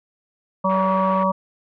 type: harmonic tone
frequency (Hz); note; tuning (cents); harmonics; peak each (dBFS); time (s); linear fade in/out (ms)
190; F#3; +46; 1 / 3 / 5 / 6; -22 / -22 / -22 / -22; 0.64-1.32; 10
type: band-pass noise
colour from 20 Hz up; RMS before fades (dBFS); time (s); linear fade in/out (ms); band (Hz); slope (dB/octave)
pink; -36; 0.69-1.24; 10; 430 to 2400; 24
effects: none